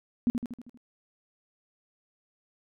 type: tone with echo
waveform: sine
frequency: 240.5 Hz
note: B3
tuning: 46 cents flat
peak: -20 dBFS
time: 0.27-0.3 s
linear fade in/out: 0 ms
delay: 79 ms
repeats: 6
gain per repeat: -5 dB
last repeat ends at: 0.774 s
effects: none